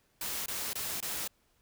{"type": "noise bursts", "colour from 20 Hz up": "white", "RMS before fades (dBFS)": -36, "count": 4, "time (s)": [0.21, 1.276], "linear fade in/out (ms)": 2, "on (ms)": 250, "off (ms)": 22, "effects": ["pink hiss -71 dBFS RMS until 1.61 s"]}